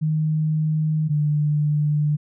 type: tone pair in turn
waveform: sine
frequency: 155.4 / 149.14 Hz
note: D#3 / D3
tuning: -2 / +27 cents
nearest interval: minor second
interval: 71 cents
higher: first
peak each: -18 / -17 dBFS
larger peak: second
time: 0.01-1.09 / 1.09-2.17 s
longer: neither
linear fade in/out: 20 ms
effects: none